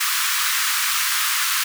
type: high-pass noise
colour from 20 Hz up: pink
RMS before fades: -21 dBFS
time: 0-1.64 s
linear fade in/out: 10 ms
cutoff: 1100 Hz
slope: 48 dB/octave
effects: none